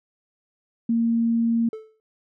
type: tone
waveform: sine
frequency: 230.8 Hz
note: A#3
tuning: 17 cents flat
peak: -18 dBFS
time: 0.89-1.69 s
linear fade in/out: 5 ms
type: tone with exponential decay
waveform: triangle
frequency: 437.7 Hz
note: A4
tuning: 9 cents flat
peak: -27 dBFS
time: 1.73-2 s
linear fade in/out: 1 ms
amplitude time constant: 58 ms
effects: none